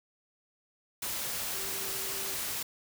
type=tone in noise; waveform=sine; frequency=388.6 Hz; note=G4; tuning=15 cents flat; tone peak=-46 dBFS; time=1.54-2.35 s; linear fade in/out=5 ms; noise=white; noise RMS=-35 dBFS; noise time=1.02-2.63 s; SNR=-14 dB; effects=none